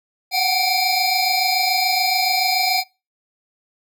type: tone cluster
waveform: square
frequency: 728 / 755 / 2338 / 4207 / 4952 Hz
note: F#5 / F#5 / D7 / C8 / D#8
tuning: -28 / +35 / -8 / +9 / -9 cents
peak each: -24 dBFS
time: 0.31-2.84 s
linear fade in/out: 50 ms
effects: noise-tail reverb RT60 0.3 s tail -26 dB re dry